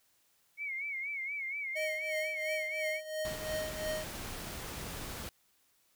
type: tone with vibrato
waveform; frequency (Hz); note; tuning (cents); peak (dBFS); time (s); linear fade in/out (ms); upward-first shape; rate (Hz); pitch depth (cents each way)
sine; 2207; C#7; -8; -35; 0.57-3.01; 50; sine; 4.2; 91
type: tone with tremolo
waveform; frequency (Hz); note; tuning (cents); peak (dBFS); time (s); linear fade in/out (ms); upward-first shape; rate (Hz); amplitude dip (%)
square; 622.3; D#5; 0; -33; 1.75-4.05; 20; triangle; 2.9; 80
type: noise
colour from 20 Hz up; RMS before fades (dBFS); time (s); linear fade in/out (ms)
pink; -42; 3.25-5.29; 0
effects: white hiss -71 dBFS RMS until 5.95 s